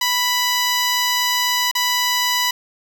10% pulse tone with dropouts, 987.8 Hz, B5, in tune, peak -8 dBFS, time 0.01-2.51 s, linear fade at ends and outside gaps 5 ms, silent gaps 1.714-1.751 s, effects none

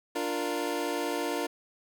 25% pulse chord, Bb major, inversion first, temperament equal, 293.7 / 349.2 / 466.2 Hz, D4 / F4 / Bb4, 0 / 0 / 0 cents, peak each -30 dBFS, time 0.15-1.47 s, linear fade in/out 10 ms, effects none

